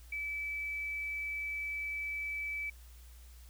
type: tone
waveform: sine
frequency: 2305 Hz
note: D7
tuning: 33 cents flat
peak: -35 dBFS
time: 0.12-2.7 s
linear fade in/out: 5 ms
effects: added 60 Hz sine -51 dBFS peak until 3.49 s + white hiss -62 dBFS RMS until 3.49 s